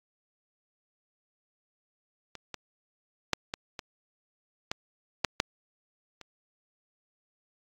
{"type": "clicks", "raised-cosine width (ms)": 0.2, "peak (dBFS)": [-24, -19, -7, -14, -19, -13, -6, -6, -27], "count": 9, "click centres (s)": [2.353, 2.543, 3.333, 3.539, 3.792, 4.715, 5.247, 5.401, 6.213], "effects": ["AAC 48 kbps"]}